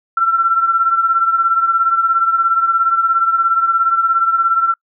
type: beating tone pair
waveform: sine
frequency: 1348 / 1365 Hz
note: E6 / F6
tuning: +38 / -40 cents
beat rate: 17 Hz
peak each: -12 / -18 dBFS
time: 0.17-4.74 s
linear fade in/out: 5 ms
effects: noise-tail reverb RT60 0.1 s tail -26 dB re dry